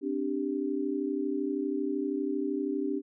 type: chord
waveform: sine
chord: C suspended second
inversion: none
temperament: just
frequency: 261.6 / 294.3 / 392.4 Hz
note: C4 / D4 / G4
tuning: 0 / +4 / +2 cents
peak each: -34 / -31 / -33 dBFS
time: 0.01-3.02 s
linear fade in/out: 50 ms
effects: none